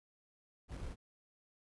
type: noise with sample-and-hold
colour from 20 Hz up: brown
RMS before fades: -44 dBFS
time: 0.68-0.96 s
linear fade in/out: 50 ms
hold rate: 3675 Hz
effects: resampled to 24000 Hz